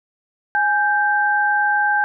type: tone pair together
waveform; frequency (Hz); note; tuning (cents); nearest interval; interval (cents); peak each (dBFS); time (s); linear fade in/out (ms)
sine; 830.6 / 1568; G#5 / G6; 0 / 0; major seventh; 1100; -18 / -17; 0.55-2.04; 0
effects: none